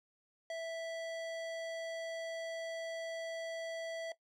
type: tone with hard clipping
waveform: sine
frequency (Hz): 658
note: E5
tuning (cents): -3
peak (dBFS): -40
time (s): 0.5-4.12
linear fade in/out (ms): 2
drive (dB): 16
effects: noise-tail reverb RT60 0.1 s tail -17 dB re dry